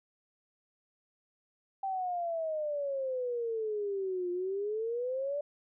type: exponential two-way sweep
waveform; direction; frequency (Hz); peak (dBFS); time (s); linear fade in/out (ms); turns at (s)
sine; down then up; 784 to 351.2 to 589; -31; 1.83-5.41; 5; 4.31
effects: none